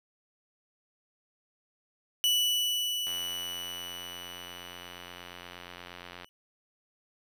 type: tone with exponential decay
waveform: 40% pulse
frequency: 2960 Hz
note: F#7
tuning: in tune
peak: -22 dBFS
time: 2.24-6.29 s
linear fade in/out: 0 ms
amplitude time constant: 880 ms
type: click train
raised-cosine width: 0.3 ms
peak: -27 dBFS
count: 282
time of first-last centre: 3.07-6.245 s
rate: 88.5 Hz
effects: none